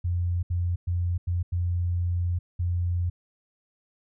sine tone bursts at uneven times, 87.8 Hz, F2, 10 cents sharp, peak -23 dBFS, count 6, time 0.04-0.43 / 0.5-0.76 / 0.87-1.18 / 1.27-1.43 / 1.52-2.39 / 2.59-3.1 s, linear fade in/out 10 ms, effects none

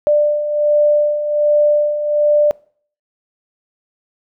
sine beating tone pair, 592 / 593.3 Hz, D5 / D5, +14 / +18 cents, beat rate 1.3 Hz, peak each -19 / -12 dBFS, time 0.07-2.51 s, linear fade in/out 0 ms, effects noise-tail reverb RT60 0.5 s tail -23 dB re dry

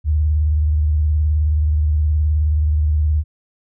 sine tone with vibrato, 76 Hz, D#2, 40 cents flat, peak -13 dBFS, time 0.04-3.24 s, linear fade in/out 50 ms, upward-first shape sine, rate 19 Hz, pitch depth 88 cents each way, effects none

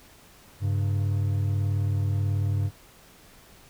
triangle tone pair together, 99.23 / 137.7 Hz, G2 / C#3, +22 / -11 cents, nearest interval tritone, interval 567 cents, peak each -21 / -29 dBFS, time 0.6-2.71 s, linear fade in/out 50 ms, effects pink hiss -53 dBFS RMS until 3.69 s

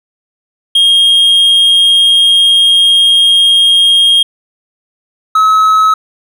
triangle tone pair in turn, 3241 / 1286.2 Hz, G#7 / E6, -43 / -43 cents, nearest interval octave + major third, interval 1600 cents, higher first, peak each -3 dBFS, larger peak neither, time 0.75-4.23 / 5.35-5.94 s, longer first, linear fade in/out 5 ms, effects none

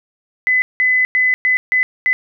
sine tone bursts at uneven times, 2014 Hz, B6, 33 cents sharp, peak -11 dBFS, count 6, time 0.47-0.62 / 0.8-1.05 / 1.15-1.34 / 1.45-1.57 / 1.72-1.83 / 2.06-2.13 s, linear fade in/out 0 ms, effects none

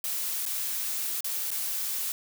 blue noise with dropouts, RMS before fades -31 dBFS, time 0.04-2.12 s, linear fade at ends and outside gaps 1 ms, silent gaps 0.454-0.462 / 1.207-1.244 / 1.506-1.514 s, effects none

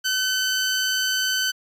15% pulse tone, 1521 Hz, F#6, 47 cents sharp, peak -14 dBFS, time 0.04-1.52 s, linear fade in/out 20 ms, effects resampled to 32000 Hz

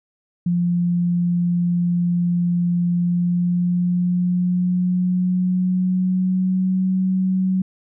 sine tone with pitch glide, 174.61 to 187.14 Hz, F3 to F#3, 0 to +20 cents, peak -16 dBFS, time 0.46-7.62 s, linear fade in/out 5 ms, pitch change +120 cents, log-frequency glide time 2.96-6.89 s, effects none

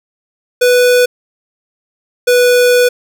square tone pair in turn, 493.9 / 491.9 Hz, B4 / B4, 0 / -7 cents, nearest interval unison, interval 7 cents, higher first, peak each -7 dBFS, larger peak neither, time 0.61-1.06 / 2.27-2.89 s, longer second, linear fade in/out 10 ms, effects none

